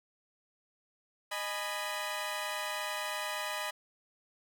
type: chord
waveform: 15% pulse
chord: G# minor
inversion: second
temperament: equal with one note detuned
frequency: 615.8 / 830.6 / 987.8 Hz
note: D#5 / G#5 / B5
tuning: -18 / 0 / 0 cents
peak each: -32 / -34 / -32 dBFS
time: 1.31-3.71 s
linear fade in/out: 10 ms
effects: none